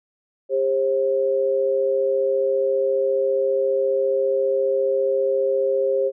sine tone pair together, 400 / 534.7 Hz, G4 / C5, +35 / +37 cents, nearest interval perfect fourth, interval 502 cents, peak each -22 / -19 dBFS, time 0.49-6.12 s, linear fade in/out 50 ms, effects none

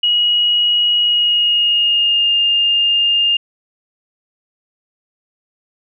sine tone with pitch glide, 2900 to 2816 Hz, F#7 to F7, -35 to +14 cents, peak -11 dBFS, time 0.03-3.37 s, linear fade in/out 5 ms, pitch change -51 cents, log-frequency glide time 1.01-2.34 s, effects none

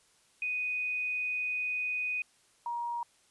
sine tone pair in turn, 2489 / 947.2 Hz, D#7 / A#5, 0 / +27 cents, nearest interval octave + perfect fourth, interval 1673 cents, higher first, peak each -30 / -32 dBFS, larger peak first, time 0.42-2.22 / 2.66-3.03 s, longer first, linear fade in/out 2 ms, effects white hiss -66 dBFS RMS until 3.3 s + resampled to 24000 Hz

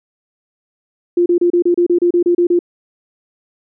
sine tone bursts, 349.2 Hz, F4, in tune, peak -9 dBFS, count 12, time 1.17-2.591 s, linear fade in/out 5 ms, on 90 ms, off 31 ms, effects none

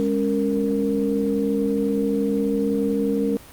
sine tone cluster, 205.1 / 276.8 / 463.3 Hz, G#3 / C#4 / A#4, -21 / -2 / -11 cents, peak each -23 dBFS, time 0-3.37 s, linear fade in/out 0 ms, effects pink hiss -44 dBFS RMS until 3.52 s + Opus 32 kbps

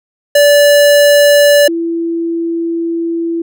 square / sine tone pair in turn, 580 / 334.4 Hz, D5 / E4, -22 / +25 cents, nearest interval minor seventh, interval 953 cents, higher first, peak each -5 / -13 dBFS, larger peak first, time 0.35-1.68 / 1.68-3.42 s, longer second, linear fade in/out 5 ms, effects none

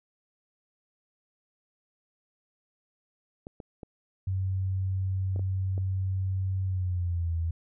clicks, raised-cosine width 2 ms, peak -27 dBFS, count 6, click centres 3.469 / 3.602 / 3.832 / 5.361 / 5.394 / 5.779 s
sine tone with pitch glide, 94.8 to 83.01 Hz, F#2 to E2, +43 to +13 cents, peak -26 dBFS, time 4.27-7.51 s, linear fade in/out 5 ms, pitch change -230 cents, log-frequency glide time 6.65-7.35 s
effects none

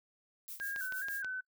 violet noise with tremolo, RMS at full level -44 dBFS, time 0.48-1.22 s, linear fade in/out 0 ms, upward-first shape sine, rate 6.4 Hz, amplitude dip 75%
sine tone with vibrato, 1567 Hz, G6, 1 cent flat, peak -36 dBFS, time 0.6-1.41 s, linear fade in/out 10 ms, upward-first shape square, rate 2.4 Hz, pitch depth 59 cents each way
click train, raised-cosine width 0.2 ms, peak -28 dBFS, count 5, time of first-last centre 0.6-1.246 s, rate 6.19 Hz
effects noise-tail reverb RT60 0.1 s tail -23 dB re dry

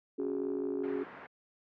sine chord, C# suspended fourth, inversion none, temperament equal, 277.2 / 370 / 415.3 Hz, C#4 / F#4 / G#4, 0 / 0 / 0 cents, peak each -36 dBFS, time 0.18-1.04 s, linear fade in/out 10 ms
click train, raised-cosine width 1 ms, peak -36 dBFS, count 48, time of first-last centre 0.2-0.99 s, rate 59.5 Hz
white low-pass noise, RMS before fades -49 dBFS, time 0.83-1.27 s, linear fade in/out 10 ms, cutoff 1800 Hz, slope 24 dB/octave
effects high-pass 150 Hz 12 dB/octave

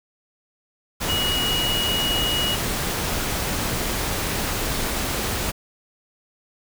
sine tone in noise, 2900 Hz, F#7, 35 cents flat, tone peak -22 dBFS, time 1.08-2.56 s, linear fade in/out 20 ms, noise pink, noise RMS -25 dBFS, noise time 1-5.52 s, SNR 0 dB, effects none

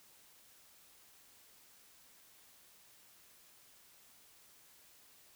silence, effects white hiss -63 dBFS RMS until 5.35 s

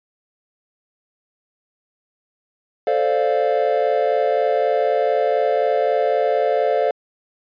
triangle chord, D minor seventh, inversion second, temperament equal, 440 / 523.3 / 587.3 / 698.5 Hz, A4 / C5 / D5 / F5, 0 / 0 / 0 / 0 cents, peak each -19 dBFS, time 2.87-6.91 s, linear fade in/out 2 ms, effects tanh soft clip ceiling -5 dBFS + resampled to 11025 Hz

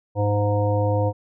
harmonic tone, 103.1 Hz, G#2, 12 cents flat, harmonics 1 / 3 / 5 / 7 / 9, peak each -20 / -29 / -23 / -30 / -30 dBFS, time 0.15-1.13 s, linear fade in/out 50 ms, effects none

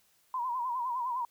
sine tone with vibrato, 987.8 Hz, B5, in tune, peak -30 dBFS, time 0.34-1.25 s, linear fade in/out 2 ms, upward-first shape sine, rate 9.8 Hz, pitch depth 90 cents each way, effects white hiss -68 dBFS RMS until 1.3 s

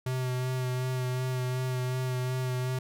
square tone with vibrato, 127.6 Hz, C3, 43 cents flat, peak -29 dBFS, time 0.06-2.79 s, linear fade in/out 5 ms, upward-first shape sine, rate 2.7 Hz, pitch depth 19 cents each way, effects none

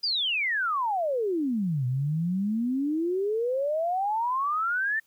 sine exponential two-way sweep, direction down then up, 5000 to 122.4 to 1817 Hz, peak -24 dBFS, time 0.03-5 s, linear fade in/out 10 ms, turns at 1.86 s, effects white hiss -67 dBFS RMS until 5.06 s

